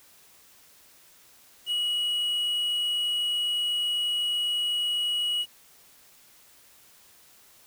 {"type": "tone with quantisation", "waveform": "triangle", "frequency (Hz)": 2913, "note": "F#7", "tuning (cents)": -28, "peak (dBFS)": -23, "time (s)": [1.66, 5.46], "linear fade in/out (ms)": 50, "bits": 8, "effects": ["white hiss -56 dBFS RMS until 7.66 s"]}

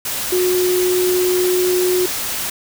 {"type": "tone in noise", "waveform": "sine", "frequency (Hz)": 363.4, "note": "F#4", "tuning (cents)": -31, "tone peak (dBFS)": -14, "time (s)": [0.32, 2.06], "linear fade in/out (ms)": 5, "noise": "white", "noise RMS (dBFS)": -23, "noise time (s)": [0.05, 2.5], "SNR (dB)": 6, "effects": []}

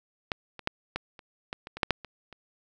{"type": "clicks", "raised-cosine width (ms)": 0.3, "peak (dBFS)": [-12, -25, -10, -14, -30, -17, -24, -22, -7, -6, -25, -29], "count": 12, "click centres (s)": [0.318, 0.593, 0.674, 0.96, 1.192, 1.529, 1.671, 1.77, 1.832, 1.907, 2.047, 2.327], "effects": []}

